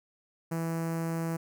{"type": "tone with notch filter", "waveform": "sawtooth", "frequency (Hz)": 164.81, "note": "E3", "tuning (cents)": 0, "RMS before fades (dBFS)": -32, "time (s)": [0.51, 1.37], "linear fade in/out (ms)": 10, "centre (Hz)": 3500, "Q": 0.6, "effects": []}